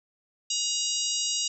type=harmonic tone; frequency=953 Hz; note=A#5; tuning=38 cents sharp; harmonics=3 / 4 / 5 / 6 / 7 / 8; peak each=-33 / -33 / -33 / -33 / -33 / -33 dBFS; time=0.5-1.48 s; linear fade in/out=5 ms; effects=none